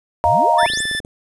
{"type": "chord", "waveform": "sine", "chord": "Eb suspended second", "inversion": "none", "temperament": "just", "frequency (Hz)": [622.3, 700, 933.4], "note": ["Eb5", "F5", "Bb5"], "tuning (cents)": [0, 4, 2], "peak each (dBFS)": [-19, -16, -14], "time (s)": [0.24, 0.66], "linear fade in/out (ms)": 0}
{"type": "exponential sweep", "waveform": "sine", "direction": "up", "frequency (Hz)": [68.6, 9600], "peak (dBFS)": -23, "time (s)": [0.25, 0.83], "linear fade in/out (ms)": 5}
{"type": "tone", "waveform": "25% pulse", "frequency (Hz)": 1760, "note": "A6", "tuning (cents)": 0, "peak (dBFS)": -16, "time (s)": [0.58, 1], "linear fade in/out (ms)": 10}
{"type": "clicks", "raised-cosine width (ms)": 2, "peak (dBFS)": -20, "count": 11, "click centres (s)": [0.631, 0.664, 0.701, 0.736, 0.774, 0.804, 0.854, 0.913, 0.95, 1.002, 1.049]}
{"effects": ["resampled to 24000 Hz", "7-bit"]}